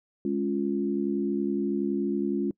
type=chord; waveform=sine; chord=Db major; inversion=second; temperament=equal; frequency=207.7 / 277.2 / 349.2 Hz; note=Ab3 / Db4 / F4; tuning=0 / 0 / 0 cents; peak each=-29 dBFS; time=0.25-2.51 s; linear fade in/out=2 ms; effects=noise-tail reverb RT60 0.1 s tail -25 dB re dry